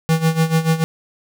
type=tone with tremolo; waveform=square; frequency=161.6 Hz; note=E3; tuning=34 cents flat; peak=-12 dBFS; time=0.09-0.84 s; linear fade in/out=0 ms; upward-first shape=sine; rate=6.9 Hz; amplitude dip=80%; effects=none